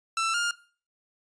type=tone pair in turn; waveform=sawtooth; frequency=1334 / 1410.4 Hz; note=E6 / F6; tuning=+20 / +17 cents; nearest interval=minor second; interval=97 cents; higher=second; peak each=-21 dBFS; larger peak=neither; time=0.17-0.34 / 0.34-0.51 s; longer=neither; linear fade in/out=2 ms; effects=noise-tail reverb RT60 0.4 s tail -18 dB re dry + resampled to 22050 Hz